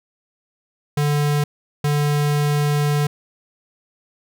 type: tone bursts at uneven times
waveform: square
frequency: 146.7 Hz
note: D3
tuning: 2 cents flat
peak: -17 dBFS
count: 2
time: 0.97-1.44 / 1.84-3.07 s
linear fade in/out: 5 ms
effects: none